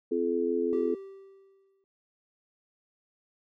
harmonic tone, 85.8 Hz, F2, 30 cents flat, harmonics 3 / 4 / 5, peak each -32 / -30 / -28 dBFS, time 0.11-0.95 s, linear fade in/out 10 ms
triangle tone with exponential decay, 389.2 Hz, G4, 12 cents flat, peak -28 dBFS, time 0.73-1.84 s, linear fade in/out 0 ms, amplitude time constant 240 ms
effects none

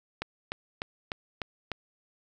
click train, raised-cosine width 0.3 ms, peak -16 dBFS, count 6, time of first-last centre 0.22-1.717 s, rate 3.34 Hz, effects none

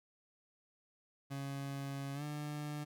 30% pulse tone with pitch glide, 138.59 to 148.54 Hz, C#3 to D3, 0 to +20 cents, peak -37 dBFS, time 1.3-2.85 s, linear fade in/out 20 ms, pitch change +120 cents, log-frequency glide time 2.14-2.23 s, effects none

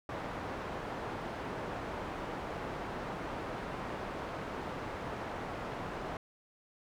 white low-pass noise, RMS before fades -40 dBFS, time 0.09-6.17 s, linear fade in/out 2 ms, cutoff 1000 Hz, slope 12 dB/octave, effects none

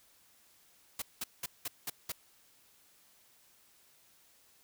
white noise bursts, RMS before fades -37 dBFS, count 6, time 0.99-2.12 s, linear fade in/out 5 ms, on 30 ms, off 190 ms, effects white hiss -65 dBFS RMS until 4.63 s

